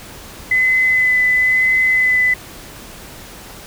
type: tone with vibrato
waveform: sine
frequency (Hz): 2018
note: B6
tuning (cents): +37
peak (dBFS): -11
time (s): 0.51-2.34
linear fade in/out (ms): 5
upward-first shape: sine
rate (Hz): 1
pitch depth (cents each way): 13
effects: pink hiss -36 dBFS RMS until 3.66 s